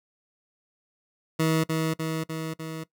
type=tone with echo; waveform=20% pulse; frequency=160 Hz; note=D#3; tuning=49 cents sharp; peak=-16 dBFS; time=1.39-1.64 s; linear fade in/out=10 ms; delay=300 ms; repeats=4; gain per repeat=-3 dB; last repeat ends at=2.84 s; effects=noise-tail reverb RT60 0.1 s tail -19 dB re dry